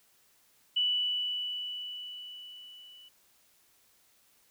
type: tone with level ramp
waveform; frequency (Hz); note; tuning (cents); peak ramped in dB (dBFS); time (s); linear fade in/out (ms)
sine; 2964; F#7; +2; -24 to -51; 0.76-3.09; 10
effects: white hiss -66 dBFS RMS until 4.5 s